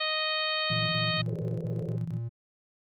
harmonic tone, 622.3 Hz, D#5, in tune, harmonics 1 / 2 / 3 / 4 / 5 / 6 / 7, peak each -35 / -35 / -35 / -35 / -35 / -35 / -35 dBFS, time 0-1.22 s, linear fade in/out 10 ms
triangle tone bursts, 116.54 Hz, A#2, in tune, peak -29 dBFS, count 7, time 0.7-2.294 s, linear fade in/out 20 ms, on 190 ms, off 44 ms
sine tone with tremolo, 164.81 Hz, E3, in tune, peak -30 dBFS, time 0.7-2.19 s, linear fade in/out 5 ms, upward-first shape square, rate 16 Hz, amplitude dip 60%
pink band-pass noise, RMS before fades -40 dBFS, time 1.26-1.97 s, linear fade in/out 20 ms, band 360 to 530 Hz, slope 48 dB/octave
effects none

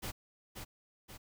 pink noise with echo, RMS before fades -40 dBFS, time 0.02-0.12 s, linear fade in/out 20 ms, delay 530 ms, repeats 2, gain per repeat -5 dB, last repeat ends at 1.18 s, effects none

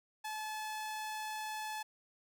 sawtooth tone, 862 Hz, A5, 36 cents flat, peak -35 dBFS, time 0.24-1.83 s, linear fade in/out 10 ms, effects none

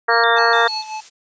harmonic tone, 232.1 Hz, A#3, 7 cents flat, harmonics 2 / 3 / 4 / 5 / 6 / 7 / 8, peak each -20 / -20 / -20 / -20 / -20 / -20 / -20 dBFS, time 0.08-0.68 s, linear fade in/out 10 ms
sine tone with vibrato, 3951 Hz, B7, in tune, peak -23 dBFS, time 0.09-0.84 s, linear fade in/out 50 ms, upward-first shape square, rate 3.4 Hz, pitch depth 170 cents each way
square tone with tremolo, 866 Hz, A5, 28 cents flat, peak -25 dBFS, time 0.36-1.01 s, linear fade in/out 10 ms, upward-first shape sine, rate 5.5 Hz, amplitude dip 65%
blue noise, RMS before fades -36 dBFS, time 0.52-1.1 s, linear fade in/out 20 ms
effects resampled to 16000 Hz

